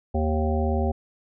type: harmonic tone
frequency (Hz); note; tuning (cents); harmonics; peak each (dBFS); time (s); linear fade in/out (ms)
77.78; D#2; 0; 1 / 3 / 5 / 7 / 9 / 10; -23 / -28 / -30 / -31 / -33 / -33; 0.14-0.92; 10
effects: none